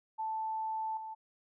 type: tone with level steps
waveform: sine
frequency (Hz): 880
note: A5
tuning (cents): 0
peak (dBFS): -33 / -40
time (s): 0.18-1.15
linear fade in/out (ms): 20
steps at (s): 0.97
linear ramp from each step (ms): 2
effects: none